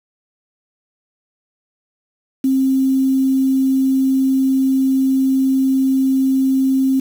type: tone with quantisation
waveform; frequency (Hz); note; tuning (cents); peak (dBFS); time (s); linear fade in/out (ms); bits
sine; 265.6; C4; +26; -12; 2.44-7; 5; 6
effects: none